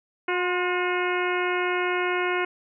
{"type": "harmonic tone with a mistuned harmonic", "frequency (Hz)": 360, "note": "F#4", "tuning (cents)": -47, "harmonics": [1, 2, 3, 4, 5, 6, 7, 8], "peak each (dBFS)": [-26, -32, -31, -30, -35, -31, -35, -39], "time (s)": [0.28, 2.45], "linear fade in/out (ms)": 5, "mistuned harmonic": 3, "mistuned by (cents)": -40, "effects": []}